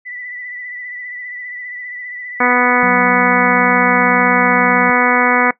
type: tone with vibrato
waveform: sine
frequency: 1975.5 Hz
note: B6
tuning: in tune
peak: -26 dBFS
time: 0.05-2.56 s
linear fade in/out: 20 ms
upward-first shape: triangle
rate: 15 Hz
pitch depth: 38 cents each way
type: harmonic tone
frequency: 246.9 Hz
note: B3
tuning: in tune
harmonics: 1 / 2 / 3 / 4 / 5 / 6 / 7 / 8 / 9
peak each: -19 / -19 / -19 / -19 / -19 / -19 / -19 / -19 / -19 dBFS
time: 2.4-5.51 s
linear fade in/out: 5 ms
type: tone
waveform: triangle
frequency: 185 Hz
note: F#3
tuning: in tune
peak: -19 dBFS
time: 2.83-4.9 s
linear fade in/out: 0 ms
effects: noise-tail reverb RT60 0.1 s tail -19 dB re dry